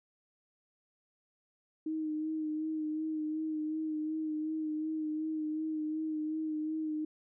sine tone with vibrato, 311.1 Hz, D#4, in tune, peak -32 dBFS, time 1.86-7.05 s, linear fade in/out 5 ms, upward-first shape sine, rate 2.7 Hz, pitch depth 27 cents each way, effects none

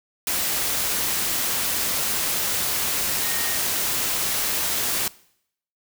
sine tone in noise, 1858 Hz, A#6, 6 cents flat, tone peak -33 dBFS, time 3.24-3.57 s, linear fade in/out 2 ms, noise white, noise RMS -24 dBFS, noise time 0.27-5.08 s, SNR -12 dB, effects noise-tail reverb RT60 0.7 s tail -21 dB re dry

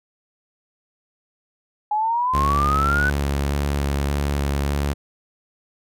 sine exponential sweep, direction up, 830.6 to 1516 Hz, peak -18 dBFS, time 1.91-3.1 s, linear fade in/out 5 ms
sawtooth tone with vibrato, 70.9 Hz, C#2, 40 cents sharp, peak -16 dBFS, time 2.33-4.94 s, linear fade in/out 20 ms, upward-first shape square, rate 1.7 Hz, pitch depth 14 cents each way
effects none

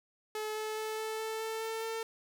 sawtooth tone with pitch steps, 430.1 / 432.8 / 435.6 / 438.4 / 441.2 / 444 / 446.8 / 449.7 Hz, A4 / A4 / A4 / A4 / A4 / A4 / A4 / A4, -39 / -29 / -17 / -6 / +5 / +16 / +27 / +38 cents, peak -31 dBFS, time 0.35-2.03 s, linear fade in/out 2 ms, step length 210 ms, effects none

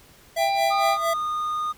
square tone with tremolo, 666 Hz, E5, 18 cents sharp, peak -22 dBFS, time 0.36-1.14 s, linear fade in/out 10 ms, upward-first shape sine, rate 4.4 Hz, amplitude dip 85%
harmonic tone, 792 Hz, G5, 18 cents sharp, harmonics 1 / 3 / 5 / 6, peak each -21 / -31 / -35 / -37 dBFS, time 0.37-0.98 s, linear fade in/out 50 ms
triangle tone, 1227 Hz, D#6, 25 cents flat, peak -22 dBFS, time 0.7-1.73 s, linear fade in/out 20 ms
effects pink hiss -52 dBFS RMS until 1.77 s

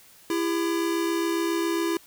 square tone pair together, 334.5 / 401.8 Hz, E4 / G4, +25 / +43 cents, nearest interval minor third, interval 318 cents, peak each -25 / -31 dBFS, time 0.3-1.97 s, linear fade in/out 2 ms, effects white hiss -53 dBFS RMS until 2.06 s

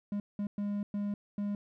triangle tone bursts at uneven times, 204.1 Hz, G#3, 30 cents flat, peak -29 dBFS, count 5, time 0.12-0.2 / 0.39-0.47 / 0.58-0.83 / 0.94-1.14 / 1.38-1.55 s, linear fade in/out 2 ms, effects none

